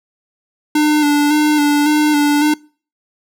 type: tone with vibrato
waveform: square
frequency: 296.8 Hz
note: D4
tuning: 18 cents sharp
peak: -11 dBFS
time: 0.75-2.54 s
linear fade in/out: 5 ms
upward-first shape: square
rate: 1.8 Hz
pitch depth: 27 cents each way
effects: noise-tail reverb RT60 0.4 s tail -24 dB re dry